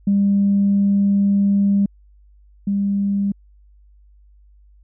sine tone pair in turn, 199.8 / 199.8 Hz, G3 / G3, +33 / +33 cents, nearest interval unison, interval 0 cents, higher neither, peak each -12 / -16 dBFS, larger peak first, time 0.07-1.86 / 2.67-3.32 s, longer first, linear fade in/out 5 ms, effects tanh soft clip ceiling -8 dBFS + added 50 Hz sine -47 dBFS peak until 4.83 s

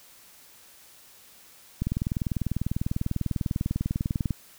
click train, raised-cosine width 5 ms, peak -14 dBFS, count 51, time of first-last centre 1.82-4.308 s, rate 20.1 Hz, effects white hiss -53 dBFS RMS until 4.58 s

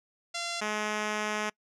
5% pulse tone pair in turn, 687 / 212.1 Hz, F5 / G#3, -29 / +37 cents, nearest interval octave + minor sixth, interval 2034 cents, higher first, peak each -20 / -18 dBFS, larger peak second, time 0.34-0.61 / 0.61-1.5 s, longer second, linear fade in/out 10 ms, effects noise-tail reverb RT60 0.1 s tail -26 dB re dry + low-pass 7000 Hz 12 dB/octave

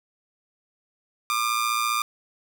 sawtooth tone with amplitude modulation, 1200 Hz, D6, 37 cents sharp, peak -16 dBFS, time 1.3-2.02 s, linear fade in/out 0 ms, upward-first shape sine, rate 115 Hz, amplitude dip 60%, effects none

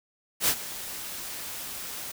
white noise with ADSR envelope, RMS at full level -21 dBFS, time 0.4-2.12 s, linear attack 77 ms, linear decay 70 ms, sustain -16 dB, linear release 10 ms, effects none

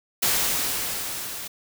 white noise with level ramp, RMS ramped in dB -21 to -35 dBFS, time 0.22-1.48 s, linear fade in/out 10 ms, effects none

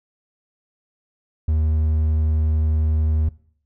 triangle tone, 77.78 Hz, D#2, in tune, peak -14 dBFS, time 1.48-3.29 s, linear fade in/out 5 ms, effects noise-tail reverb RT60 0.6 s tail -21 dB re dry

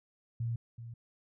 sine tone with echo, 116.54 Hz, A#2, in tune, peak -31 dBFS, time 0.4-0.56 s, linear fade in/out 5 ms, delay 380 ms, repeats 1, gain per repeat -11 dB, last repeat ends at 0.94 s, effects none

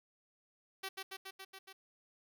5% pulse tone with echo, 384.3 Hz, G4, 34 cents flat, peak -28 dBFS, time 0.83-0.89 s, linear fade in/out 10 ms, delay 140 ms, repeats 6, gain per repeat -2 dB, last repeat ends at 1.73 s, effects none

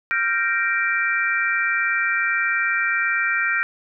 sine chord, G minor seventh, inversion third, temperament equal with one note detuned, 1386.5 / 1568 / 1864.7 / 2349 Hz, F6 / G6 / Bb6 / D7, -13 / 0 / 0 / 0 cents, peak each -24 dBFS, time 0.11-3.63 s, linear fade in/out 0 ms, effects none

